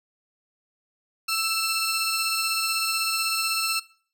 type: tone cluster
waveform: 25% pulse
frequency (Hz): 1324 / 2664 / 4274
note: E6 / E7 / C8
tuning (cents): +7 / +18 / +36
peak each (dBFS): -24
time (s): 1.28-3.8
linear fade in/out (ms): 10
effects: noise-tail reverb RT60 0.5 s tail -21 dB re dry